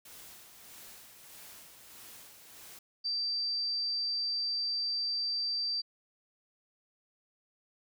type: noise with tremolo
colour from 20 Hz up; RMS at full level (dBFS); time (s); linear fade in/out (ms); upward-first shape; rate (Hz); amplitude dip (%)
white; -50; 0.05-2.79; 5; sine; 1.6; 45
type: tone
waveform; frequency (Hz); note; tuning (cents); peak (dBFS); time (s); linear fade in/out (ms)
sine; 4674; D8; -9; -30; 3.04-5.82; 20
effects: none